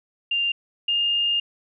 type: tone pair in turn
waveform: sine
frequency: 2794 / 2822 Hz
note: F7 / F7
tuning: 0 / +17 cents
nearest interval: unison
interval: 17 cents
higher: second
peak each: -20 / -19 dBFS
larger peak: second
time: 0.31-0.52 / 0.88-1.4 s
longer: second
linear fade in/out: 5 ms
effects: none